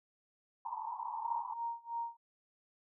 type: band-pass noise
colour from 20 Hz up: white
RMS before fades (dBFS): -41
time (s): 0.65-1.54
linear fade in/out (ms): 5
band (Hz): 860 to 1000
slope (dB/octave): 96
type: tone with tremolo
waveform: sine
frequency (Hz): 932.3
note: A#5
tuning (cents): 0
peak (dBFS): -34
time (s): 1.24-2.17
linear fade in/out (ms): 10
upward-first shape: sine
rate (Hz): 3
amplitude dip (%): 95
effects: none